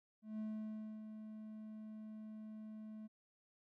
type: tone with ADSR envelope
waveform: triangle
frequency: 216.2 Hz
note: A3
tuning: 30 cents flat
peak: -38 dBFS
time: 0.22-3.08 s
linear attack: 170 ms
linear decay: 620 ms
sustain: -8 dB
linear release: 22 ms
effects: none